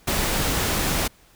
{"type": "noise", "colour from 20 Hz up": "pink", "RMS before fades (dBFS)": -23, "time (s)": [0.07, 1.08], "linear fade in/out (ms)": 10, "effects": ["pink hiss -55 dBFS RMS until 1.35 s"]}